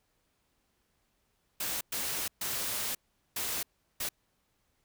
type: noise bursts at uneven times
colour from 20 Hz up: white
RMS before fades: -34 dBFS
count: 5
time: 1.6-1.81 / 1.92-2.28 / 2.41-2.95 / 3.36-3.63 / 4-4.09 s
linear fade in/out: 5 ms
effects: pink hiss -75 dBFS RMS until 4.84 s